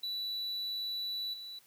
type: tone with level steps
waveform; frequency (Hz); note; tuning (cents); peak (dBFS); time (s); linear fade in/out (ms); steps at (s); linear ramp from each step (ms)
triangle; 3951; B7; 0; -33 / -41; 0.03-1.59; 5; 1.33; 10
effects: white hiss -64 dBFS RMS until 1.66 s